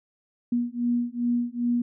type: beating tone pair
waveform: sine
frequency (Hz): 239.1 / 241.6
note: A#3 / B3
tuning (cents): +44 / -38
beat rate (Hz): 2.5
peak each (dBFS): -26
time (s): 0.52-1.82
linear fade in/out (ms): 5
effects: none